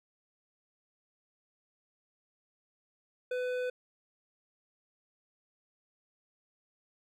sine tone with hard clipping, 500 Hz, B4, 21 cents sharp, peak -33 dBFS, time 3.31-3.7 s, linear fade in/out 5 ms, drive 11 dB, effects none

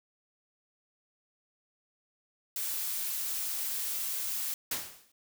blue noise, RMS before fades -34 dBFS, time 2.56-4.54 s, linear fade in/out 2 ms
white noise with exponential decay, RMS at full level -30 dBFS, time 4.71-5.12 s, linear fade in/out 5 ms, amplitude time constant 89 ms
effects none

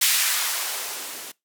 violet noise with band-pass filter sweep, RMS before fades -25 dBFS, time 0.01-1.32 s, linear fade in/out 10 ms, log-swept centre 2100 to 210 Hz, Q 0.97, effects noise-tail reverb RT60 0.2 s tail -23 dB re dry

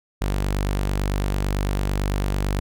sawtooth tone, 48.97 Hz, G1, 1 cent flat, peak -17 dBFS, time 0.21-2.6 s, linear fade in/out 10 ms, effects none

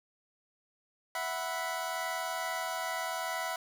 25% pulse chord, E suspended second, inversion none, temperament equal, 659.3 / 740 / 987.8 Hz, E5 / F#5 / B5, 0 / 0 / 0 cents, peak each -34 dBFS, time 1.15-3.56 s, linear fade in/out 2 ms, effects none

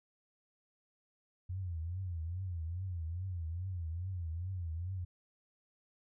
sine tone with vibrato, 87.31 Hz, F2, in tune, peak -36 dBFS, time 1.49-5.05 s, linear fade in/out 10 ms, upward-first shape triangle, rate 2.4 Hz, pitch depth 180 cents each way, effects none

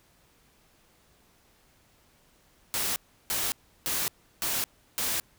white noise bursts, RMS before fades -29 dBFS, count 5, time 2.74-5.2 s, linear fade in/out 0 ms, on 220 ms, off 340 ms, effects pink hiss -63 dBFS RMS until 5.38 s

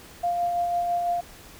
sine tone with tremolo, 698.5 Hz, F5, in tune, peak -21 dBFS, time 0.23-1.21 s, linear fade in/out 10 ms, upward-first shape sine, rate 6 Hz, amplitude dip 30%, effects pink hiss -47 dBFS RMS until 1.59 s

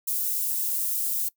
white high-pass noise, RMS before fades -27 dBFS, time 0.07-1.29 s, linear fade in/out 10 ms, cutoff 11000 Hz, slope 12 dB/octave, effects noise-tail reverb RT60 0.1 s tail -21 dB re dry

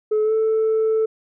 sine tone with pitch glide, 429 to 440.6 Hz, A4 to A4, -44 to +2 cents, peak -14 dBFS, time 0.11-1.06 s, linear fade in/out 10 ms, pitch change +46 cents, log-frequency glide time 0.23-0.33 s, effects tanh soft clip ceiling -14 dBFS

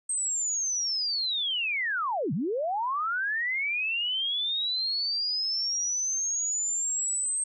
sine linear two-way sweep, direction down then up, 8372 to 131 to 8372 Hz, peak -26 dBFS, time 0.09-7.44 s, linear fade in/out 5 ms, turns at 2.33 s, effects none

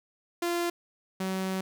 sawtooth tone pair in turn, 345.2 / 189.09 Hz, F4 / F#3, -20 / +38 cents, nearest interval minor seventh, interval 1042 cents, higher first, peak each -23 / -25 dBFS, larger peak first, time 0.42-0.7 / 1.2-1.61 s, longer second, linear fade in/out 5 ms, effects none

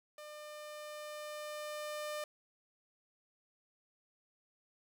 sawtooth tone with level ramp, 600 Hz, D5, 37 cents sharp, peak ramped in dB -44 to -34 dBFS, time 0.18-2.24 s, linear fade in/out 2 ms, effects none

